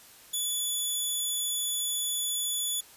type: tone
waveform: 10% pulse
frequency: 3441 Hz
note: A7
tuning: 39 cents flat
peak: -20 dBFS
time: 0.33-2.81 s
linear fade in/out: 10 ms
effects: white hiss -53 dBFS RMS until 2.96 s + resampled to 32000 Hz